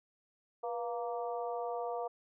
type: harmonic tone with a mistuned harmonic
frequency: 233.1 Hz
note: A#3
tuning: in tune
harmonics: 2 / 3 / 4 / 5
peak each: -38 / -38 / -44 / -47 dBFS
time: 0.63-2.08 s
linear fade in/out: 10 ms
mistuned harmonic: 2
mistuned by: +65 cents
effects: none